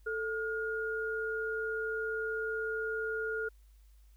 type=tone pair together; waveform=sine; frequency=441.1 / 1424.5 Hz; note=A4 / F6; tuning=+4 / +34 cents; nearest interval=octave + minor sixth; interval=2030 cents; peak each=-35 / -35 dBFS; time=0.06-3.49 s; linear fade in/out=10 ms; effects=added 51 Hz sine -56 dBFS peak until 4.16 s + white hiss -73 dBFS RMS until 4.16 s